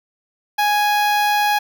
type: tone with notch filter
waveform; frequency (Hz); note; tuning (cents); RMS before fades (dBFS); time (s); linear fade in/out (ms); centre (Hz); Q
sawtooth; 830.6; G#5; 0; -17; 0.58-1.59; 10; 8000; 1
effects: none